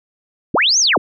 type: linear two-way sweep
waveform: sine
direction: up then down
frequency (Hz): 98 to 6645 to 98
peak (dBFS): -11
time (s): 0.54-0.98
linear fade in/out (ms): 5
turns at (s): 0.79
effects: none